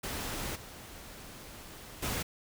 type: noise with level steps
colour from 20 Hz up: pink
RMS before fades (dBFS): -37 / -48 / -34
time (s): 0.03-2.23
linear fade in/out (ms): 10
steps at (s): 0.55 / 2.02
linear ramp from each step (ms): 10
effects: none